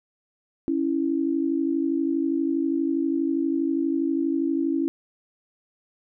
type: tone pair together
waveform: sine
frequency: 277.2 / 329.6 Hz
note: C#4 / E4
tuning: 0 / 0 cents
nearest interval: minor third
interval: 300 cents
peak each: -24 dBFS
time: 0.68-4.88 s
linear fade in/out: 0 ms
effects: none